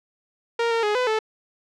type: tone with pitch steps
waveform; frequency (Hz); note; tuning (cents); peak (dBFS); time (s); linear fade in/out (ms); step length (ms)
sawtooth; 465.8 / 458.7 / 418.6 / 502 / 436.9; A#4 / A#4 / G#4 / B4 / A4; -1 / -28 / +14 / +28 / -12; -16; 0.59-1.19; 5; 120
effects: low-pass 4000 Hz 12 dB/octave